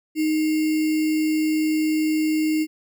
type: tone with sample-and-hold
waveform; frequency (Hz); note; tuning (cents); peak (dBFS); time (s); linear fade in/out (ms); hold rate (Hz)
sine; 311.1; D#4; 0; -18; 0.15-2.67; 50; 2450
effects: none